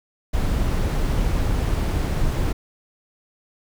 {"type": "noise", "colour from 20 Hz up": "brown", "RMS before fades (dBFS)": -21, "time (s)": [0.33, 2.53], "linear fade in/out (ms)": 10, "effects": []}